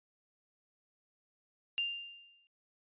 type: tone with exponential decay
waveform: sine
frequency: 2794 Hz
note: F7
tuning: in tune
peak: -29 dBFS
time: 1.78-2.47 s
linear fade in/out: 0 ms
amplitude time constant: 150 ms
effects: resampled to 8000 Hz